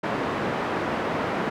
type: band-pass noise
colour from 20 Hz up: pink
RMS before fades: -27 dBFS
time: 0.03-1.5 s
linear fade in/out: 10 ms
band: 210 to 1600 Hz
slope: 12 dB/octave
effects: none